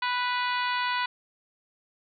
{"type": "harmonic tone with a mistuned harmonic", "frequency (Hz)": 493.5, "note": "B4", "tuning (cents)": -1, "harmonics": [2, 3, 4, 5, 6, 7, 8, 9], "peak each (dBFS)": [-28, -32, -34, -36, -38, -39, -40, -41], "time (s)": [0.02, 1.06], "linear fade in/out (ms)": 5, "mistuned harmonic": 6, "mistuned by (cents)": -20, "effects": []}